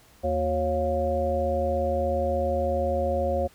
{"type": "harmonic tone with a mistuned harmonic", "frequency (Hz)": 78.3, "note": "D#2", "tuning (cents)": 11, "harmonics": [1, 3, 5, 7, 9], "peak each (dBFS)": [-29, -34, -34, -25, -30], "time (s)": [0.23, 3.48], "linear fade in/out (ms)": 20, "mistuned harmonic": 5, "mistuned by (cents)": -120, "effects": ["pink hiss -56 dBFS RMS until 3.54 s"]}